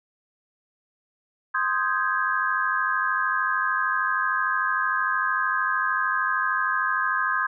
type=chord; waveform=sine; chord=Ab major seventh; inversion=first; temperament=equal; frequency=1046.5 / 1244.5 / 1568 / 1661.2 Hz; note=C6 / Eb6 / G6 / Ab6; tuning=0 / 0 / 0 / 0 cents; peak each=-27 dBFS; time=1.54-7.47 s; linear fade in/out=10 ms; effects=none